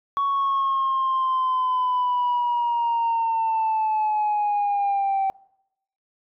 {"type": "linear sweep", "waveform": "sine", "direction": "down", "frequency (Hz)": [1119, 773], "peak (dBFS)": -18, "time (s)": [0.17, 5.3], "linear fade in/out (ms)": 0, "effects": ["noise-tail reverb RT60 0.8 s tail -25 dB re dry", "tanh soft clip ceiling -17 dBFS"]}